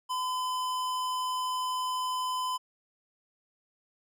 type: tone with hard clipping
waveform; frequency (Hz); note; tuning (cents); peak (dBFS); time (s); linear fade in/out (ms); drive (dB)
sine; 1014; B5; +45; -31; 0.09-2.58; 20; 18
effects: none